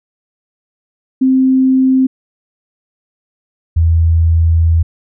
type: tone pair in turn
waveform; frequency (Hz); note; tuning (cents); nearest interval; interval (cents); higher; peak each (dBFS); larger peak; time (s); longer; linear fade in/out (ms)
sine; 261.6 / 82.4; C4 / E2; 0 / 0; octave + minor sixth; 2000; first; -7; neither; 1.21-2.07 / 3.76-4.83; second; 10
effects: none